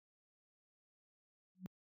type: tone with exponential growth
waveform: sine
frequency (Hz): 185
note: F#3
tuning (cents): 0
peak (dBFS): -38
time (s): 1.55-1.66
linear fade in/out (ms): 0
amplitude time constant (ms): 23
effects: high-pass 100 Hz 12 dB/octave